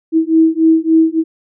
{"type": "beating tone pair", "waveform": "sine", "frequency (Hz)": [321.1, 324.6], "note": ["E4", "E4"], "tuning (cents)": [-45, -27], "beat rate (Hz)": 3.5, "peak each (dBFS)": -11, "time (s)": [0.12, 1.24], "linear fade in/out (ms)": 50, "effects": []}